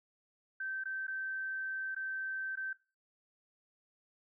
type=tone with dropouts; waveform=sine; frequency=1551 Hz; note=G6; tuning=19 cents flat; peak=-36 dBFS; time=0.6-2.73 s; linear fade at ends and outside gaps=5 ms; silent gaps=0.838-0.855 / 1.069-1.079 / 1.948-1.963 / 2.556-2.572 s; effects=noise-tail reverb RT60 0.3 s tail -18 dB re dry